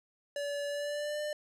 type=tone with pitch glide; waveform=square; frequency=574 to 598 Hz; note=D5 to D5; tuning=-40 to +31 cents; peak=-34 dBFS; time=0.36-1.33 s; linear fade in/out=2 ms; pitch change=+71 cents; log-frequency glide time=0.67-1.21 s; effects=low-pass 10000 Hz 12 dB/octave